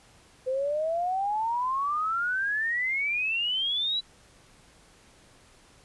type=exponential sweep; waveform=sine; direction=up; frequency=507 to 3976 Hz; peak=-25 dBFS; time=0.46-4.01 s; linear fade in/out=20 ms; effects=pink hiss -57 dBFS RMS until 5.84 s + resampled to 24000 Hz